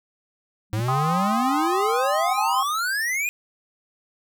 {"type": "tone with exponential growth", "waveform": "sine", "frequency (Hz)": 194.1, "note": "G3", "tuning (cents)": -17, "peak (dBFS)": -24, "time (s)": [0.7, 0.8], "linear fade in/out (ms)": 0, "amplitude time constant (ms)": 20}
{"type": "exponential sweep", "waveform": "square", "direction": "up", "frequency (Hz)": [104.8, 2503], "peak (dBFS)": -23, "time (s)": [0.73, 3.29], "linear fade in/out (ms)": 0}
{"type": "chord", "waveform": "sine", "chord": "C minor", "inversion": "second", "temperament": "just", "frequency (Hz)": [784.9, 1046.5, 1255.8], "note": ["G5", "C6", "Eb6"], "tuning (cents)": [2, 0, 16], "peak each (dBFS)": [-25, -27, -26], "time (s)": [0.88, 2.63], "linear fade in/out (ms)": 5}
{"effects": []}